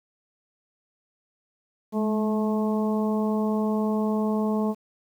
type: harmonic tone with a mistuned harmonic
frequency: 216.4 Hz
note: A3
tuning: 29 cents flat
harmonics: 1 / 2 / 3 / 4 / 5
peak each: -23 / -29 / -33 / -35 / -37 dBFS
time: 1.92-4.75 s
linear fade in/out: 50 ms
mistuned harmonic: 1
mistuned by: -30 cents
effects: 9-bit